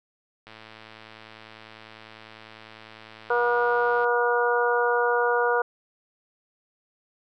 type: click train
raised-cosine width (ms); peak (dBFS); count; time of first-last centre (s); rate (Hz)
0.3; -28; 394; 0.47-4.043; 110
type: harmonic tone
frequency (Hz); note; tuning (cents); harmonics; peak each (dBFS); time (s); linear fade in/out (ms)
240.4; B3; -46; 2 / 3 / 4 / 5 / 6; -23 / -29 / -27 / -30 / -26; 3.3-5.62; 5
effects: none